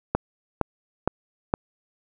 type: click train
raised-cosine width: 1 ms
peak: -6 dBFS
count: 4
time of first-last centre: 0.15-1.539 s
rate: 2.16 Hz
effects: none